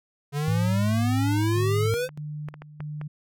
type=exponential sweep; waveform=square; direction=up; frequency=140.6 to 520 Hz; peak=-25 dBFS; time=0.32-2.09 s; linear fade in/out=50 ms
type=tone with pitch glide; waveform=sine; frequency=109 to 106.33 Hz; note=A2 to G#2; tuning=-16 to +41 cents; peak=-22 dBFS; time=0.48-1.94 s; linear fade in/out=0 ms; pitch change=-43 cents; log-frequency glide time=0.63-0.74 s
type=tone with tremolo; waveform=sine; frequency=150 Hz; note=D3; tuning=37 cents sharp; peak=-31 dBFS; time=1.55-3.08 s; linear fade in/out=10 ms; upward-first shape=square; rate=1.6 Hz; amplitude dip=75%
type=clicks; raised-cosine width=0.5 ms; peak=-25 dBFS; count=6; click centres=2.091 / 2.486 / 2.541 / 2.62 / 2.805 / 3.014 s
effects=none